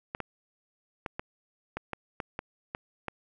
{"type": "clicks", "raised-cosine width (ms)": 0.5, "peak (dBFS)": -18, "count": 10, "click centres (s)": [0.149, 0.203, 1.062, 1.195, 1.77, 1.933, 2.202, 2.391, 2.749, 3.083], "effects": []}